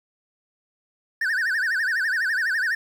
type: tone with vibrato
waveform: triangle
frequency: 1661.2 Hz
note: G#6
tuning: in tune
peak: -19 dBFS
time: 1.21-2.75 s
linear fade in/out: 5 ms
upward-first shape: sine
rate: 12 Hz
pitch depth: 200 cents each way
effects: 9-bit